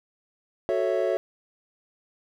triangle chord, F# minor seventh, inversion none, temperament equal, 370 / 440 / 554.4 / 659.3 Hz, F#4 / A4 / C#5 / E5, 0 / 0 / 0 / 0 cents, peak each -26 / -27 / -25 / -26 dBFS, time 0.69-1.17 s, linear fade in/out 0 ms, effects none

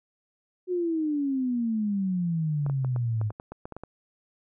sine exponential sweep, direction down, 369.5 to 103.83 Hz, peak -24 dBFS, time 0.67-3.32 s, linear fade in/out 50 ms
clicks, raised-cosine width 1 ms, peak -24 dBFS, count 12, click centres 2.664 / 2.698 / 2.847 / 2.962 / 3.214 / 3.305 / 3.399 / 3.52 / 3.655 / 3.723 / 3.766 / 3.836 s
effects none

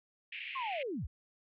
white band-pass noise, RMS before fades -43 dBFS, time 0.32-0.83 s, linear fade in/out 5 ms, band 2100 to 2800 Hz, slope 48 dB/octave
sine linear sweep, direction down, 1108.7 to 36.89 Hz, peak -35 dBFS, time 0.55-1.07 s, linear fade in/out 10 ms
effects none

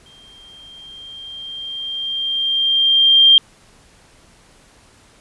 sine tone with exponential growth, 3185 Hz, G7, 27 cents sharp, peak -5 dBFS, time 0.06-3.38 s, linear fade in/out 1 ms, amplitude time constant 720 ms, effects pink hiss -50 dBFS RMS until 5.2 s + resampled to 24000 Hz

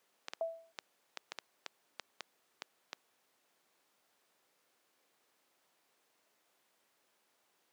clicks, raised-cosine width 0.2 ms, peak -21 dBFS, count 11, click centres 0.284 / 0.335 / 0.788 / 1.173 / 1.32 / 1.387 / 1.663 / 1.997 / 2.207 / 2.621 / 2.931 s
sine tone with exponential decay, 659.3 Hz, E5, in tune, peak -29 dBFS, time 0.41-0.72 s, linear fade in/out 1 ms, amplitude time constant 67 ms
effects pink hiss -74 dBFS RMS until 7.72 s + high-pass 400 Hz 12 dB/octave

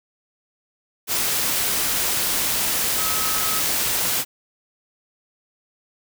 sine tone in noise, 1281 Hz, E6, 50 cents flat, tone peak -30 dBFS, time 2.96-3.63 s, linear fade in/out 50 ms, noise white, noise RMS -22 dBFS, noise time 1.07-4.25 s, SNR -11 dB, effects none

